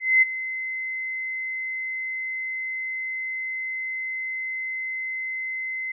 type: tone with ADSR envelope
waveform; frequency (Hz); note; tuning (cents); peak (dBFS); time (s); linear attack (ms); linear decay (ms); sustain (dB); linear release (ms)
sine; 2055; C7; -32; -12; 0-5.92; 220; 19; -15; 6
effects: none